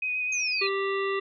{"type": "tone with vibrato", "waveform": "sine", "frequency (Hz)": 2500, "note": "D#7", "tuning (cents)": 8, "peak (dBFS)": -26, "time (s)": [0.02, 0.67], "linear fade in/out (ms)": 5, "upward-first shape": "sine", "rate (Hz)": 7.9, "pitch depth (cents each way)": 17}
{"type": "exponential sweep", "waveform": "sine", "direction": "down", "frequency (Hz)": [6520, 3951], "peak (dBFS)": -30, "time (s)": [0.32, 0.69], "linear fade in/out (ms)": 5}
{"type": "harmonic tone", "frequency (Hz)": 392, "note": "G4", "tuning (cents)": 0, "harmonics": [1, 3, 5, 7, 9, 10], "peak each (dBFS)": [-27, -32, -34, -37, -44, -49], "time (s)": [0.61, 1.2], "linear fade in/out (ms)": 10}
{"effects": []}